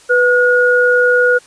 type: tone pair together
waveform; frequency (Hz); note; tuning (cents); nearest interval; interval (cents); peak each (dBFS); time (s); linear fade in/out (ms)
sine; 493.9 / 1442.9; B4 / F#6; 0 / -44; octave + perfect fifth; 1856; -11; 0.09-1.39; 20
effects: white hiss -44 dBFS RMS until 1.46 s + resampled to 22050 Hz